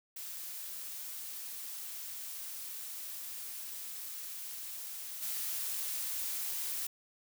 blue noise with level steps, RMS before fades -43 / -37 dBFS, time 0.16-6.87 s, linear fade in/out 5 ms, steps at 5.22 s, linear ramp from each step 10 ms, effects none

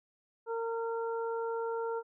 harmonic tone, 458.5 Hz, A#4, 29 cents flat, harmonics 1 / 2 / 3, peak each -33 / -39 / -43 dBFS, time 0.46-2.03 s, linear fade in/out 50 ms, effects none

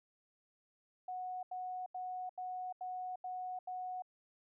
sine tone bursts, 735 Hz, F#5, 12 cents flat, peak -39 dBFS, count 7, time 1.08-4.022 s, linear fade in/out 5 ms, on 350 ms, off 82 ms, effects none

